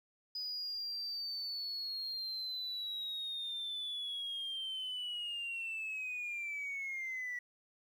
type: linear sweep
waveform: sine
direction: down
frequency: 4978 to 1943 Hz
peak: -36 dBFS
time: 0.35-7.39 s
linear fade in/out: 5 ms
effects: tanh soft clip ceiling -35 dBFS + 11-bit